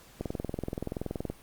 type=click train; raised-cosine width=2 ms; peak=-19 dBFS; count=24; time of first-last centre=0.21-1.3 s; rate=21.1 Hz; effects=pink hiss -55 dBFS RMS until 1.42 s + Opus 48 kbps